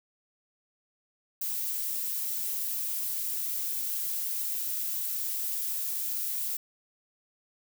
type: noise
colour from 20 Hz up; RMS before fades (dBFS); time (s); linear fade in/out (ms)
violet; -32; 1.41-6.57; 5
effects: none